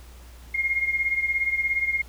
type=beating tone pair; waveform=sine; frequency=2134 / 2151 Hz; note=C7 / C7; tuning=+34 / +47 cents; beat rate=17 Hz; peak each=-23 / -28 dBFS; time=0.54-2.02 s; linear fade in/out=10 ms; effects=added 60 Hz sine -43 dBFS peak until 2.08 s + pink hiss -52 dBFS RMS until 2.08 s